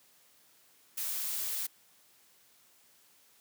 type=noise; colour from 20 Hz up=blue; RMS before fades=-35 dBFS; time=0.97-1.67 s; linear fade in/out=10 ms; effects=white hiss -64 dBFS RMS until 3.4 s + high-pass 100 Hz 12 dB/octave